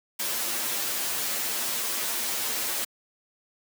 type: noise with comb filter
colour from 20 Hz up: white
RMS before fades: -29 dBFS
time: 0.19-2.85 s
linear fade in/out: 10 ms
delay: 8.7 ms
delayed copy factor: +0.85
effects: high-pass 200 Hz 12 dB/octave